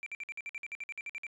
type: tone bursts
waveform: sine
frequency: 2349 Hz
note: D7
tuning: in tune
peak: -35 dBFS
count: 15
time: 0.03-1.267 s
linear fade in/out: 0 ms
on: 33 ms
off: 53 ms
effects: tanh soft clip ceiling -35 dBFS